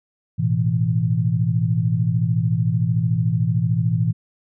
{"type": "chord", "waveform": "sine", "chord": "A suspended second", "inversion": "none", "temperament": "equal", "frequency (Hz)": [110, 123.47, 164.81], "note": ["A2", "B2", "E3"], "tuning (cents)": [0, 0, 0], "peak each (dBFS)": -21, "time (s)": [0.38, 4.13], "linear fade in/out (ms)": 20, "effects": []}